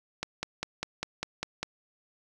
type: click train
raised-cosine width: 0.2 ms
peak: -14 dBFS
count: 8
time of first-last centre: 0.23-1.63 s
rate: 5 Hz
effects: none